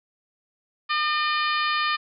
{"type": "harmonic tone", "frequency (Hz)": 605, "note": "D#5", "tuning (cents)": -49, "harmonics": [2, 3, 4, 5, 6, 7, 8], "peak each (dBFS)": [-24, -28, -30, -32, -34, -35, -36], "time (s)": [0.89, 1.97], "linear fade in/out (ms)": 20, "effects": []}